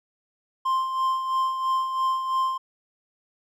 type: tone with tremolo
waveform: triangle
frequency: 1049 Hz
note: C6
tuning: 4 cents sharp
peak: -18 dBFS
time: 0.65-2.58 s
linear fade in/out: 10 ms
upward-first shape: sine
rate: 3 Hz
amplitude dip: 55%
effects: none